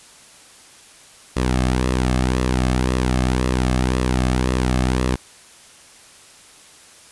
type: tone with flanger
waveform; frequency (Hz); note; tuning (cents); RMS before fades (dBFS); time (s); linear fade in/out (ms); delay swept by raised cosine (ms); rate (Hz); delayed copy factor
sawtooth; 63.1; B1; +38; -19; 1.36-5.16; 10; 1.3 to 2.12; 1.9; -0.5
effects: white hiss -46 dBFS RMS until 7.11 s + resampled to 24000 Hz